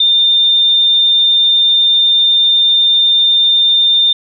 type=tone; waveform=sine; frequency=3608 Hz; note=A7; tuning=43 cents sharp; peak=-7 dBFS; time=0-4.13 s; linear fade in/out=5 ms; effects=none